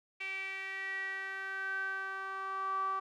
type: tone with band-pass filter sweep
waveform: sawtooth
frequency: 385.9 Hz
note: G4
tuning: 27 cents flat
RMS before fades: -38 dBFS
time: 0.2-3 s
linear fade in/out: 10 ms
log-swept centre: 2400 to 1100 Hz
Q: 9.1
effects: none